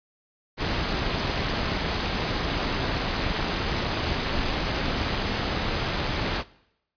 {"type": "noise with amplitude modulation", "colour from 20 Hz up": "pink", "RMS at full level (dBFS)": -24, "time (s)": [0.57, 6.44], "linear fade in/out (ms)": 50, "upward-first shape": "sine", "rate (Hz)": 231, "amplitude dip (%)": 55, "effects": ["noise-tail reverb RT60 0.8 s tail -21 dB re dry", "resampled to 11025 Hz"]}